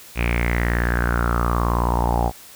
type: tone with low-pass filter sweep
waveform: sawtooth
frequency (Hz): 59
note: A#1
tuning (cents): +22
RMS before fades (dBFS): -20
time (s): 0.15-2.32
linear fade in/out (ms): 50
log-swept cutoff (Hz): 2500 to 770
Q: 7.5
effects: white hiss -43 dBFS RMS until 2.55 s